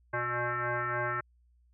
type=tone with frequency modulation; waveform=sine; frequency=122.7 Hz; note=B2; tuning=11 cents flat; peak=-29 dBFS; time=0.13-1.21 s; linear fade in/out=10 ms; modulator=242 Hz; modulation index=7.2; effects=added 60 Hz sine -62 dBFS peak until 1.73 s